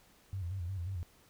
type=tone with vibrato; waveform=sine; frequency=91.3 Hz; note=F#2; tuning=23 cents flat; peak=-35 dBFS; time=0.33-1.03 s; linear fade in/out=0 ms; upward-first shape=square; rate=5.6 Hz; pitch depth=100 cents each way; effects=pink hiss -64 dBFS RMS until 1.29 s